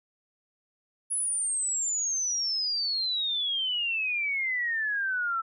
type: exponential sweep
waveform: sine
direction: down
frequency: 10430 to 1318.5 Hz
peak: -26 dBFS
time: 1.1-5.42 s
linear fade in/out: 20 ms
effects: none